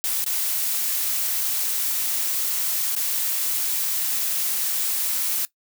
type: noise with dropouts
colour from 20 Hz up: blue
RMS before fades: -24 dBFS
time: 0.04-5.45 s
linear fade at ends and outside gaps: 0 ms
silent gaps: 0.242-0.263 / 2.951-2.964 s
effects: noise-tail reverb RT60 0.1 s tail -18 dB re dry